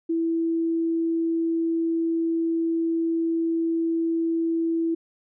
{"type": "tone", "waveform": "sine", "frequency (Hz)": 330.1, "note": "E4", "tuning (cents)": 2, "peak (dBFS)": -21, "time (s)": [0.09, 4.95], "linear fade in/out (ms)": 10, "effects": []}